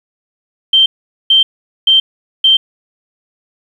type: tone bursts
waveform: sine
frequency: 3135 Hz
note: G7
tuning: 1 cent flat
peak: -5 dBFS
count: 4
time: 0.73-2.57 s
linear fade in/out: 5 ms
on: 130 ms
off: 440 ms
effects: 7-bit